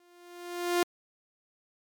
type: tone with exponential growth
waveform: sawtooth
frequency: 350.6 Hz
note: F4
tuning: 7 cents sharp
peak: -18 dBFS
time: 0-0.83 s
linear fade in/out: 2 ms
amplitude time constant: 180 ms
effects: MP3 96 kbps